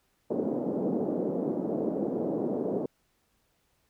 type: band-pass noise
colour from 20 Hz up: pink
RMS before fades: -30 dBFS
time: 0.3-2.86 s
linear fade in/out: 5 ms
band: 210 to 550 Hz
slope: 24 dB/octave
effects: pink hiss -72 dBFS RMS until 3.89 s